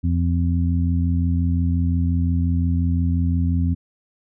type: harmonic tone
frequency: 85.7 Hz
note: F2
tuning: 32 cents flat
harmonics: 1 / 2 / 3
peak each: -18 / -24 / -25 dBFS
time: 0.03-3.75 s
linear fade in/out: 20 ms
effects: none